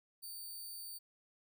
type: tone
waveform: 5% pulse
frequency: 4586 Hz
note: D8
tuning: 42 cents flat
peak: -38 dBFS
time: 0.22-0.99 s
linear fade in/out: 20 ms
effects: none